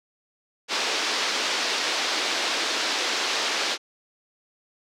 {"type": "band-pass noise", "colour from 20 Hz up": "white", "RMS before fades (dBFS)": -26, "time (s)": [0.68, 3.78], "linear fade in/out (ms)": 50, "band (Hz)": [290, 5300], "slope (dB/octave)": 24, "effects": []}